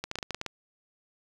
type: clicks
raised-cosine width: 0.2 ms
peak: -16 dBFS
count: 9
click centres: 0.04 / 0.114 / 0.156 / 0.187 / 0.228 / 0.307 / 0.346 / 0.414 / 0.463 s
effects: 7-bit